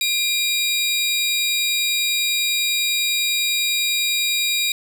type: tone pair together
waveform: sawtooth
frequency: 2400 / 3810 Hz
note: D7 / A#7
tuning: +37 / +37 cents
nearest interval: minor sixth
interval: 800 cents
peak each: -18 dBFS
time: 0.01-4.72 s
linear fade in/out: 2 ms
effects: none